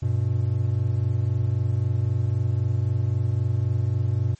triangle tone pair together, 97.2 / 121.02 Hz, G2 / B2, -14 / -35 cents, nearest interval major third, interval 379 cents, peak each -21 dBFS, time 0.02-4.35 s, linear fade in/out 10 ms, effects white hiss -58 dBFS RMS until 4.39 s + MP3 32 kbps

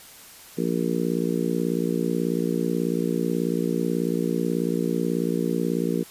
harmonic tone, 58.27 Hz, A#1, in tune, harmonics 3 / 4 / 5 / 6 / 7 / 8, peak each -27 / -28 / -29 / -30 / -30 / -31 dBFS, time 0.57-6.04 s, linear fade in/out 20 ms, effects white hiss -46 dBFS RMS until 6.1 s + resampled to 32000 Hz

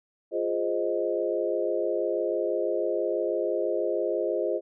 sine chord, F minor seventh, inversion none, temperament equal, 349.2 / 415.3 / 523.3 / 622.3 Hz, F4 / Ab4 / C5 / Eb5, 0 / 0 / 0 / 0 cents, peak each -30 dBFS, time 0.31-4.61 s, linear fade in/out 50 ms, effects none

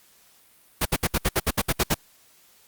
pink noise bursts, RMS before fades -21 dBFS, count 11, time 0.81-1.945 s, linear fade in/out 10 ms, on 45 ms, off 64 ms, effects white hiss -57 dBFS RMS until 2.67 s + Opus 48 kbps

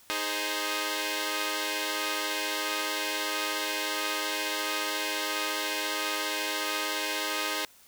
5% pulse chord, Ab major, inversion second, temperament equal, 311.1 / 415.3 / 523.3 Hz, Eb4 / Ab4 / C5, 0 / 0 / 0 cents, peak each -21 / -23 / -22 dBFS, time 0.1-7.65 s, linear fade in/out 0 ms, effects white hiss -57 dBFS RMS until 7.87 s

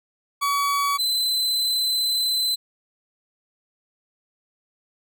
40% pulse tone pair in turn, 1134 / 4041 Hz, C#6 / B7, +39 / +39 cents, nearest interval octave + minor seventh, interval 2200 cents, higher second, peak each -19 dBFS, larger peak neither, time 0.41-0.98 / 0.98-2.56 s, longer second, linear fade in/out 20 ms, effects none

